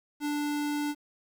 square tone, 293.7 Hz, D4, in tune, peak -29 dBFS, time 0.2-0.95 s, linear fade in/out 50 ms, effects 10-bit

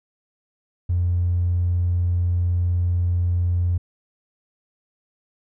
triangle tone, 87.9 Hz, F2, 12 cents sharp, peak -14 dBFS, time 0.89-3.78 s, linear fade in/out 10 ms, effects tanh soft clip ceiling -15 dBFS

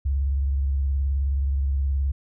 sine tone with vibrato, 68.7 Hz, C#2, 15 cents flat, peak -20 dBFS, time 0.05-2.12 s, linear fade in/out 10 ms, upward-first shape sine, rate 19 Hz, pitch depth 94 cents each way, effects none

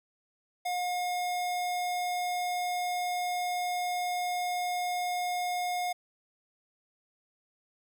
square tone, 717 Hz, F5, 45 cents sharp, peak -30 dBFS, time 0.65-5.93 s, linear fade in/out 10 ms, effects none

